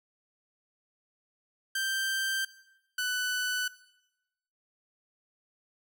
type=tone pair in turn; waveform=sawtooth; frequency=1568 / 1493.7 Hz; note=G6 / F#6; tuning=0 / +16 cents; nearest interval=minor second; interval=84 cents; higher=first; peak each=-25 dBFS; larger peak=neither; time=1.75-2.45 / 2.98-3.68 s; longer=neither; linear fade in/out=5 ms; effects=noise-tail reverb RT60 0.9 s tail -18 dB re dry